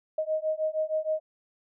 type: beating tone pair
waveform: sine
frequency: 622.3 / 628.7 Hz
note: D#5 / D#5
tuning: 0 / +18 cents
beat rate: 6.4 Hz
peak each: -29 dBFS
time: 0.18-1.2 s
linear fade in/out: 5 ms
effects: none